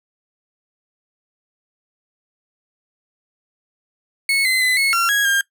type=tone with pitch steps; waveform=35% pulse; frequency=2199 / 2051 / 2017 / 2186 / 1369 / 1654 / 1606 Hz; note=C#7 / C7 / B6 / C#7 / F6 / G#6 / G6; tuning=-14 / -35 / +36 / -25 / -35 / -8 / +41 cents; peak=-13 dBFS; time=4.29-5.41 s; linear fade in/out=2 ms; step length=160 ms; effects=noise-tail reverb RT60 0.1 s tail -20 dB re dry